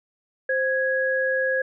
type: tone pair together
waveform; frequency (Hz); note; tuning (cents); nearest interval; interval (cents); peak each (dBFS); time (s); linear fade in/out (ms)
sine; 523.6 / 1661.2; C5 / G#6; +1 / 0; octave + minor sixth; 1999; -23; 0.49-1.62; 5
effects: none